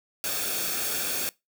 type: noise with comb filter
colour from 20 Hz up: white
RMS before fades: -29 dBFS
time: 0.24-1.29 s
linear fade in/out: 0 ms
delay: 1 ms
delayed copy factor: -0.6
effects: noise-tail reverb RT60 0.2 s tail -22 dB re dry